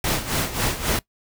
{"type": "noise with tremolo", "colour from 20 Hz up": "pink", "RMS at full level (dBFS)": -21, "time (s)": [0.04, 0.99], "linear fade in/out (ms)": 2, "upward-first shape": "sine", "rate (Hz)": 3.7, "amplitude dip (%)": 75, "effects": ["noise-tail reverb RT60 0.1 s tail -20 dB re dry"]}